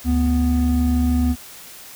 triangle tone pair together, 73.51 / 246.9 Hz, D2 / B3, +2 / 0 cents, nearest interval octave + major sixth, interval 2098 cents, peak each -16 dBFS, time 0.04-1.36 s, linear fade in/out 50 ms, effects white hiss -40 dBFS RMS until 1.95 s

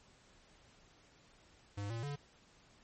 square tone with pitch steps, 101.5 / 115.3 / 143.5 Hz, G#2 / A#2 / D3, -39 / -19 / -40 cents, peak -39 dBFS, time 1.77-2.16 s, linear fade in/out 10 ms, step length 130 ms, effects pink hiss -65 dBFS RMS until 2.83 s + MP3 32 kbps

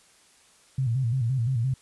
sine tone with vibrato, 123.47 Hz, B2, in tune, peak -22 dBFS, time 0.78-1.74 s, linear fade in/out 5 ms, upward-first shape square, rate 5.8 Hz, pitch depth 120 cents each way, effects white hiss -58 dBFS RMS until 1.81 s + resampled to 24000 Hz

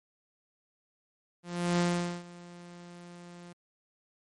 sawtooth tone with ADSR envelope, 174.61 Hz, F3, in tune, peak -20 dBFS, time 1.43-3.53 s, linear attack 360 ms, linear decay 440 ms, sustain -22 dB, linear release 8 ms, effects MP3 48 kbps

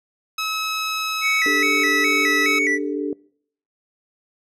15% pulse tone, 1287 Hz, E6, 42 cents flat, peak -16 dBFS, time 0.38-2.59 s, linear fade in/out 5 ms
triangle tone with vibrato, 2093 Hz, C7, in tune, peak -16 dBFS, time 1.21-2.79 s, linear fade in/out 50 ms, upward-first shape square, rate 2.4 Hz, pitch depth 110 cents each way
sine chord, D suspended fourth, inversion none, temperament equal with one note detuned, 293.7 / 396.3 / 440 Hz, D4 / G4 / A4, 0 / +19 / 0 cents, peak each -24 / -28 / -28 dBFS, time 1.46-3.13 s, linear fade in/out 2 ms
effects noise-tail reverb RT60 0.6 s tail -23 dB re dry + low-pass 11000 Hz 12 dB/octave

